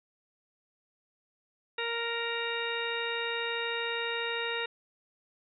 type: harmonic tone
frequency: 466.2 Hz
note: A#4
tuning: in tune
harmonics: 1 / 2 / 3 / 4 / 5 / 6 / 8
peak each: -36 / -40 / -39 / -37 / -41 / -38 / -39 dBFS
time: 1.78-4.66 s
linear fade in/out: 5 ms
effects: none